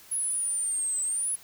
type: exponential two-way sweep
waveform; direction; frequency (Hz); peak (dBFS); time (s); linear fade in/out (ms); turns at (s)
sine; down then up; 10548 to 8000 to 10548; -26; 0.11-1.36; 10; 1.01
effects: white hiss -52 dBFS RMS until 1.43 s